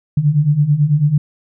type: beating tone pair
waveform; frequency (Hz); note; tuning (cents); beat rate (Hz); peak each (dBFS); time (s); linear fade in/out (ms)
sine; 141.8 / 150.9; C#3 / D3; +40 / +47; 9.1; -16 / -12; 0.17-1.18; 5
effects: none